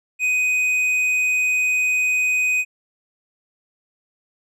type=tone with tanh clipping; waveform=sine; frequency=2500 Hz; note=D#7; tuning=8 cents sharp; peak=-18 dBFS; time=0.19-2.65 s; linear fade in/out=50 ms; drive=7 dB; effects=none